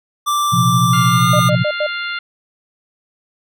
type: tone with pitch glide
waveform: square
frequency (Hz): 1174.7 to 1211.2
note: D6 to D#6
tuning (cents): 0 to -47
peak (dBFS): -15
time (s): 0.26-1.5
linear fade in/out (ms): 20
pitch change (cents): +53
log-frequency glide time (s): 1.06-1.27
type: chord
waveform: sine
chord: Bb suspended second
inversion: none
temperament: equal with one note detuned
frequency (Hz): 118.17 / 130.81 / 174.61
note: Bb2 / C3 / F3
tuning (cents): +24 / 0 / 0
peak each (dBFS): -17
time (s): 0.52-1.64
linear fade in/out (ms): 20
type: harmonic tone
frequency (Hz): 698.5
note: F5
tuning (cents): 0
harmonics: 2 / 3 / 4 / 5 / 6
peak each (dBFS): -23 / -27 / -29 / -31 / -33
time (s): 0.93-2.19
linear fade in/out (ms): 5
type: tone bursts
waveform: sine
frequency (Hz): 603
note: D5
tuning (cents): +46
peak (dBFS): -15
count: 4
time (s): 1.33-1.867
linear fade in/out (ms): 5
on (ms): 66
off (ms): 91
effects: none